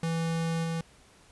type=tone with level steps; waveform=square; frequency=164.81 Hz; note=E3; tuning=in tune; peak=-28 / -30 dBFS; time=0.03-0.81 s; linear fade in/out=2 ms; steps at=0.63 s; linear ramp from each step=20 ms; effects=pink hiss -58 dBFS RMS until 1.31 s + resampled to 24000 Hz